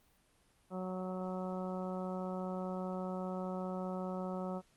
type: harmonic tone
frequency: 185 Hz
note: F#3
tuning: in tune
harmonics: 1 / 2 / 3 / 4 / 5 / 6 / 7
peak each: -39 / -45 / -43 / -47 / -50 / -54 / -50 dBFS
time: 0.7-4.62 s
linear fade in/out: 50 ms
effects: pink hiss -70 dBFS RMS until 4.76 s + Opus 32 kbps